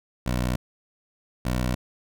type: tone pair in turn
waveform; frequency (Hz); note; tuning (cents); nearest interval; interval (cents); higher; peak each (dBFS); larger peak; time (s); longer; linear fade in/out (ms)
15% pulse; 61.74 / 62.03; B1 / B1; 0 / +8; unison; 8; second; -17 / -17; neither; 0.26-0.56 / 1.45-1.75; neither; 5
effects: none